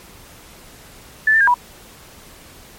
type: tone with pitch steps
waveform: sine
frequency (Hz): 1747 / 1782 / 1620 / 976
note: A6 / A6 / G#6 / B5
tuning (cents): -13 / +22 / -43 / -21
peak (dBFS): -10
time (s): 1.27-1.542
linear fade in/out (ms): 5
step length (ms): 68
effects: pink hiss -43 dBFS RMS until 2.78 s + MP3 64 kbps